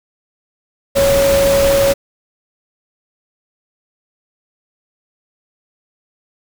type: tone in noise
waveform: sine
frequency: 554.4 Hz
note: C#5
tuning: in tune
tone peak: -10 dBFS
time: 0.95-1.94 s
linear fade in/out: 20 ms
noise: pink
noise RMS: -19 dBFS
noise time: 0.95-1.94 s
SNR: +6 dB
effects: none